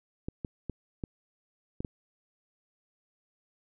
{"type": "clicks", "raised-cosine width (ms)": 3, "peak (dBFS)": -21, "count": 6, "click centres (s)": [0.285, 0.448, 0.697, 1.038, 1.805, 1.848], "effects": []}